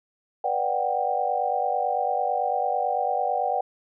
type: chord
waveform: sine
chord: G major seventh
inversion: first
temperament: just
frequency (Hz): 490 / 588 / 735 / 784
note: B4 / D5 / F#5 / G5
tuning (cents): -14 / +2 / -12 / 0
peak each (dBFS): -31 / -30 / -26 / -26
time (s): 0.44-3.61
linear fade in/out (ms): 5
effects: none